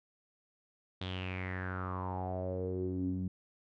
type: tone with low-pass filter sweep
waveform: sawtooth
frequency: 92.5 Hz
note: F#2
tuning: in tune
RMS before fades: -37 dBFS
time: 1.01-3.28 s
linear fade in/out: 5 ms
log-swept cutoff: 3600 to 210 Hz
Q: 6.9
effects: none